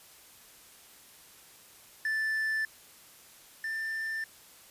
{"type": "tone pair in turn", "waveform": "triangle", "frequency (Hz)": [1760, 1783.5], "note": ["A6", "A6"], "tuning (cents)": [0, 23], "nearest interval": "unison", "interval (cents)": 23, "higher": "second", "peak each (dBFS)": [-26, -30], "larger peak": "first", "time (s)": [[2.05, 2.65], [3.64, 4.24]], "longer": "neither", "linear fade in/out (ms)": 2, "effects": ["white hiss -55 dBFS RMS until 4.7 s", "resampled to 32000 Hz"]}